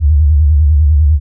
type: tone with vibrato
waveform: sine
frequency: 74.8 Hz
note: D2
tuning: 32 cents sharp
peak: -5 dBFS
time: 0-1.2 s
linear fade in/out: 50 ms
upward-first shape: square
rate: 10 Hz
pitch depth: 100 cents each way
effects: none